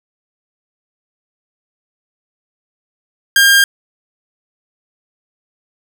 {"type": "tone", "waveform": "sawtooth", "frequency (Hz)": 1607, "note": "G6", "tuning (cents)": 43, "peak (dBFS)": -3, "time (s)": [3.36, 3.64], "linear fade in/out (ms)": 2, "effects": []}